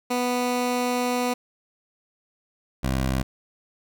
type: tone pair in turn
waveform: 15% pulse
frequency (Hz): 246.9 / 65.4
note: B3 / C2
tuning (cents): 0 / 0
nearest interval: octave + major seventh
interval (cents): 2300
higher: first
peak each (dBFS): -16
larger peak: neither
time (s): 0.1-1.34 / 2.83-3.23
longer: first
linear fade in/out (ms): 10
effects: none